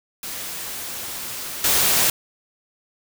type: noise with level steps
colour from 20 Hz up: white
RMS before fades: -31 / -18 dBFS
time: 0.23-2.1 s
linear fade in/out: 2 ms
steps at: 1.64 s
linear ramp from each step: 2 ms
effects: none